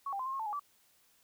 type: tone with pitch steps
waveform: sine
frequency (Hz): 1112 / 792 / 1032 / 1063 / 1082 / 884 / 834 / 1157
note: C#6 / G5 / C6 / C6 / C#6 / A5 / G#5 / D6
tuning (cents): +5 / +18 / -24 / +27 / -42 / +8 / +7 / -26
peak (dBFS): -34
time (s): 0.06-0.596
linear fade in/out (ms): 5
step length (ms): 67
effects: white hiss -68 dBFS RMS until 1.23 s